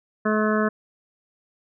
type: harmonic tone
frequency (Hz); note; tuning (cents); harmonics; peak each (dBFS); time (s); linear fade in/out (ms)
214.5; A3; -44; 1 / 2 / 3 / 5 / 6 / 7 / 8; -22 / -25 / -27 / -29 / -30 / -30 / -31; 0.25-0.69; 10
effects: none